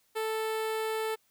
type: tone with notch filter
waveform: sawtooth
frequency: 440 Hz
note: A4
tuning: in tune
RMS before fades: -32 dBFS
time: 0.15-1.16 s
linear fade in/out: 20 ms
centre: 6000 Hz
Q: 1.5
effects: white hiss -70 dBFS RMS until 1.3 s